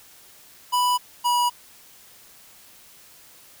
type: tone pair in turn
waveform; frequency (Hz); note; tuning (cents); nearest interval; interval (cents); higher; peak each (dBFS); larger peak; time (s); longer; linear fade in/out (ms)
square; 987.8 / 970.8; B5 / B5; 0 / -30; unison; 30; first; -19; neither; 0.72-0.98 / 1.24-1.5; neither; 20
effects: white hiss -50 dBFS RMS until 3.6 s